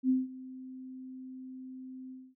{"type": "tone with ADSR envelope", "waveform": "sine", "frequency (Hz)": 258.7, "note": "C4", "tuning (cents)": -19, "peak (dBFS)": -22, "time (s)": [0.03, 2.35], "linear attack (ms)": 63, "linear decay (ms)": 180, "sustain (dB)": -20, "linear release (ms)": 240, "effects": []}